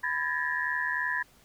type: tone cluster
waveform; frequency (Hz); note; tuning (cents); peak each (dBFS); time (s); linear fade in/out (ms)
sine; 997 / 1644 / 1727 / 1877; B5 / G#6 / A6 / A#6; +16 / -18 / -33 / +11; -34 / -34 / -31 / -33; 0.03-1.23; 10
effects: pink hiss -60 dBFS RMS until 1.44 s